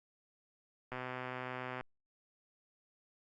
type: click train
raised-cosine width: 0.5 ms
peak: -26 dBFS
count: 114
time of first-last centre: 0.92-1.81 s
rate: 127 Hz
effects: Opus 48 kbps